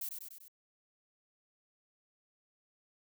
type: noise with echo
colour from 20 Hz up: violet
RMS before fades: -39 dBFS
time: 0.01-0.09 s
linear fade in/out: 5 ms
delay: 98 ms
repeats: 4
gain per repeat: -4 dB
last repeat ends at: 0.482 s
effects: none